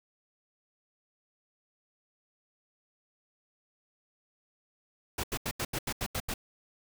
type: noise bursts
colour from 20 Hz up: pink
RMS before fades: -33 dBFS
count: 9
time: 5.18-6.34 s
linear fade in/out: 5 ms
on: 56 ms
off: 82 ms
effects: none